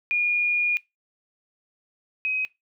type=tone pair in turn; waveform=sine; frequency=2433 / 2528 Hz; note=D#7 / D#7; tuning=-39 / +27 cents; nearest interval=minor second; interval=66 cents; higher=second; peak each=-20 / -22 dBFS; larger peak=first; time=0.11-0.77 / 2.25-2.45 s; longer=first; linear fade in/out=0 ms; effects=noise-tail reverb RT60 0.2 s tail -21 dB re dry